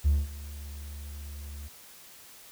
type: tone with ADSR envelope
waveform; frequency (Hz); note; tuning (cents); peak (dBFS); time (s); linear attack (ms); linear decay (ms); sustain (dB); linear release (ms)
triangle; 72.3; D2; -27; -15; 0.04-1.69; 28; 200; -21; 23
effects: tanh soft clip ceiling -16 dBFS + white hiss -51 dBFS RMS until 2.51 s